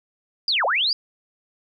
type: linear two-way sweep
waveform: sine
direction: down then up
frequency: 4978 to 479.9 to 4978 Hz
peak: -18 dBFS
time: 0.48-0.93 s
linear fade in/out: 2 ms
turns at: 0.65 s
effects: none